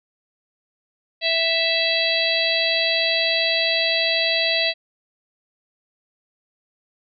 harmonic tone, 659.3 Hz, E5, in tune, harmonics 1 / 3 / 4 / 5 / 6 / 7, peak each -25 / -26 / -24 / -26 / -23 / -27 dBFS, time 1.21-4.74 s, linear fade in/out 50 ms, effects none

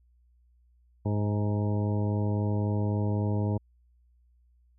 harmonic tone with a mistuned harmonic, 103.7 Hz, G#2, 2 cents flat, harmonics 1 / 2 / 3 / 4 / 5 / 6 / 8 / 9, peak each -26 / -32 / -36 / -38 / -40 / -42 / -44 / -45 dBFS, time 1.05-3.58 s, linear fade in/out 10 ms, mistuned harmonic 6, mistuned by +34 cents, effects added 60 Hz sine -60 dBFS peak until 4.78 s

